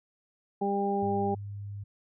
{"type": "harmonic tone", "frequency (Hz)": 199.7, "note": "G3", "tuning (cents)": 32, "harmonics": [1, 2, 3, 4], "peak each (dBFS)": [-31, -30, -40, -30], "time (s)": [0.61, 1.35], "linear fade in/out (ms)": 10}
{"type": "tone with pitch glide", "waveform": "sine", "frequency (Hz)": [102.2, 101.32], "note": ["G#2", "G#2"], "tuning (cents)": [-27, -42], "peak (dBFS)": -36, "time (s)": [1.02, 1.84], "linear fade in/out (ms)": 10, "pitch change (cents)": -15, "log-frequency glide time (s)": [1.19, 1.35]}
{"effects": []}